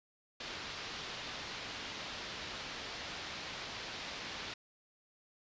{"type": "low-pass noise", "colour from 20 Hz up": "white", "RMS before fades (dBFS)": -44, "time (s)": [0.4, 4.54], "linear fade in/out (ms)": 5, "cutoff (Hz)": 4700, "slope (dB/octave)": 24, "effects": ["resampled to 16000 Hz"]}